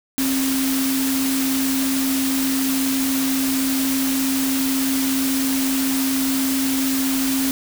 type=tone in noise; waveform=sine; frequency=267 Hz; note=C4; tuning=35 cents sharp; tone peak=-19 dBFS; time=0.18-7.51 s; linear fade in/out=0 ms; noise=white; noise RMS=-25 dBFS; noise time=0.18-7.51 s; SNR=+3 dB; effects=none